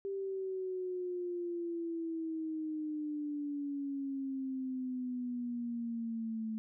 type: exponential sweep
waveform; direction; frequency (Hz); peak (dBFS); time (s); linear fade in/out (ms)
sine; down; 394.6 to 218.7; -35; 0.05-6.58; 0
effects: none